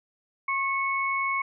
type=tone pair together; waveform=sine; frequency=1085 / 2208 Hz; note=C#6 / C#7; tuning=-37 / -7 cents; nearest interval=octave; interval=1230 cents; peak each=-27 dBFS; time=0.48-1.42 s; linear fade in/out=5 ms; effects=none